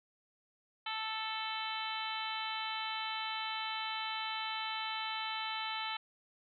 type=harmonic tone; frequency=440 Hz; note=A4; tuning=in tune; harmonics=2 / 3 / 4 / 5 / 6 / 7 / 8 / 9; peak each=-41 / -43 / -47 / -45 / -46 / -43 / -49 / -45 dBFS; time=0.86-5.97 s; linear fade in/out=5 ms; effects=none